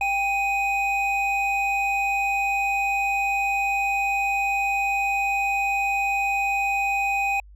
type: tone pair together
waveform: triangle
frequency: 792.5 / 2500 Hz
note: G5 / D#7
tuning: +19 / +8 cents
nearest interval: octave + minor sixth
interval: 1989 cents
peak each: -22 dBFS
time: 0.01-7.4 s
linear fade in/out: 2 ms
effects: added 50 Hz sine -44 dBFS peak until 7.55 s